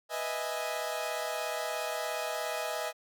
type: chord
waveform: sawtooth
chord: E major seventh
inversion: second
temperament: equal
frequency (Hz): 493.9 / 622.3 / 659.3 / 830.6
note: B4 / D#5 / E5 / G#5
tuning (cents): 0 / 0 / 0 / 0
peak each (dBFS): -37 / -32 / -35 / -35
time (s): 0.09-2.93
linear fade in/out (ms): 50
effects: none